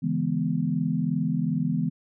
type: chord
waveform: sine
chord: C# minor seventh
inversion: none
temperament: equal with one note detuned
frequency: 142.24 / 164.81 / 207.7 / 246.9 Hz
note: C#3 / E3 / G#3 / B3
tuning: +45 / 0 / 0 / 0 cents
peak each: -31 / -26 / -30 / -28 dBFS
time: 0.02-1.9 s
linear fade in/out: 20 ms
effects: none